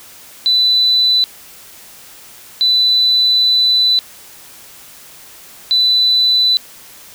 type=tone bursts at uneven times; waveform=sine; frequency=3991 Hz; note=B7; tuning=17 cents sharp; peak=-9 dBFS; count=3; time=0.46-1.24 / 2.61-3.99 / 5.71-6.57 s; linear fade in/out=0 ms; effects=white hiss -39 dBFS RMS until 7.14 s